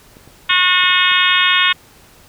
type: clicks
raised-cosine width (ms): 2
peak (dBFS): -28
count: 6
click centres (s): 0.169 / 0.276 / 0.509 / 0.838 / 0.903 / 1.117
type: harmonic tone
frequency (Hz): 363.3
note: F#4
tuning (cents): -32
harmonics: 3 / 4 / 5 / 6 / 7 / 8 / 9 / 10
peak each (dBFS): -19 / -19 / -19 / -19 / -19 / -19 / -19 / -19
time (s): 0.49-1.73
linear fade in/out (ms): 10
effects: pink hiss -46 dBFS RMS until 2.28 s